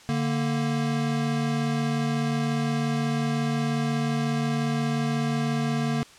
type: tone pair together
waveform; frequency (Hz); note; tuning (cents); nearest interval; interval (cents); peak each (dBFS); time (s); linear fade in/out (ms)
square; 146.83 / 232.5; D3 / A#3; 0 / -4; minor sixth; 796; -27; 0.09-6.03; 0
effects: white hiss -50 dBFS RMS until 6.18 s + low-pass 7000 Hz 12 dB/octave